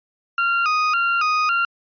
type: tone with vibrato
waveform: 35% pulse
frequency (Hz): 1312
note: E6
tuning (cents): -9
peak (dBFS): -15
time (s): 0.38-1.65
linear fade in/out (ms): 2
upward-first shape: square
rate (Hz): 1.8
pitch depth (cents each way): 92
effects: resampled to 11025 Hz

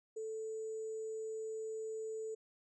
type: tone with sample-and-hold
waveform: sine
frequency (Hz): 440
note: A4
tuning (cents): 0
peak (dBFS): -39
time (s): 0.16-2.35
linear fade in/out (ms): 10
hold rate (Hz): 7350
effects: resampled to 22050 Hz

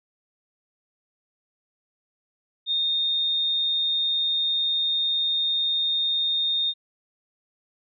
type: tone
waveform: sine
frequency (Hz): 3669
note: A#7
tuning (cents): -28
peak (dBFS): -21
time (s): 2.66-6.74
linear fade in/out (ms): 50
effects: none

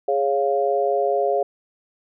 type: chord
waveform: sine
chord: Db major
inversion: second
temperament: equal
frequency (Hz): 415.3 / 554.4 / 698.5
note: Ab4 / Db5 / F5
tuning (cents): 0 / 0 / 0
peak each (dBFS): -22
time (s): 0.08-1.43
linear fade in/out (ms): 5
effects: none

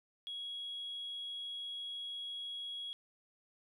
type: tone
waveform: sine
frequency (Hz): 3322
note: G#7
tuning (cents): 0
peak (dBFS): -39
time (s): 0.27-2.93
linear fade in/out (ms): 0
effects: tanh soft clip ceiling -36 dBFS + 13-bit

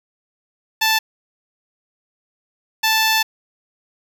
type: tone pair in turn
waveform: 10% pulse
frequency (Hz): 880 / 880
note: A5 / A5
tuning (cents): 0 / 0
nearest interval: unison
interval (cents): 0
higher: neither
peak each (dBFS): -6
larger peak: neither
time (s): 0.81-0.99 / 2.83-3.23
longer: second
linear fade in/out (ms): 10
effects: none

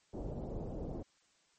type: low-pass noise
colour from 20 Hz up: pink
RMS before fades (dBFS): -41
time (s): 0.13-1.03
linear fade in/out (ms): 10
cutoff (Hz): 630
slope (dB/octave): 24
effects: white hiss -71 dBFS RMS until 1.58 s + MP3 32 kbps

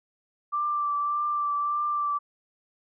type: tone with vibrato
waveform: sine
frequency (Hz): 1174.7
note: D6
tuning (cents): 0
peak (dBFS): -24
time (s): 0.52-2.19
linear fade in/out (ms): 20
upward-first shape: triangle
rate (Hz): 1.7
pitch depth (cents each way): 21
effects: none

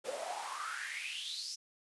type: noise with high-pass filter sweep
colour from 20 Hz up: pink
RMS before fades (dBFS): -41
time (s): 0.04-1.56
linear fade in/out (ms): 20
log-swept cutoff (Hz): 470 to 5600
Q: 8.3
effects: resampled to 24000 Hz

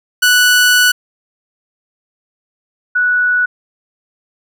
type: tone pair in turn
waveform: sawtooth / sine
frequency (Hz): 1480 / 1474.1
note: F#6 / F#6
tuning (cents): 0 / -7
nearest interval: unison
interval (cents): 7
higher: first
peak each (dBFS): -4 / -10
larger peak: first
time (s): 0.22-0.92 / 2.95-3.46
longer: first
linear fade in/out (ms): 10
effects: none

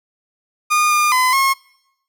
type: tone with pitch steps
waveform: 30% pulse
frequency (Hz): 1219 / 1209 / 1016 / 1082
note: D#6 / D6 / B5 / C#6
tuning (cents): -36 / +50 / +49 / -42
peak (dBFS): -10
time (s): 0.7-1.54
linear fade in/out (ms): 20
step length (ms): 210
effects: noise-tail reverb RT60 0.9 s tail -26 dB re dry

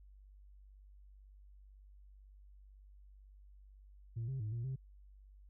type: tone with pitch steps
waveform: sine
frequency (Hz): 114.5 / 133.2 / 107.1 / 117.4 / 132.1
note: A#2 / C3 / A2 / A#2 / C3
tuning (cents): -31 / +31 / -46 / +13 / +17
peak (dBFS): -35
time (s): 4.16-4.76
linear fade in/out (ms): 10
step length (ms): 120
effects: tanh soft clip ceiling -35 dBFS + added 49 Hz sine -56 dBFS peak until 5.49 s

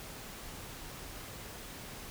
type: silence
effects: pink hiss -46 dBFS RMS until 2.1 s

